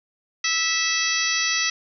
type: harmonic tone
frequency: 654 Hz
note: E5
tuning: 14 cents flat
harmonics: 2 / 3 / 4 / 5 / 6 / 7 / 8 / 9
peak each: -32 / -26 / -27 / -31 / -30 / -30 / -29 / -27 dBFS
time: 0.44-1.7 s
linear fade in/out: 5 ms
effects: none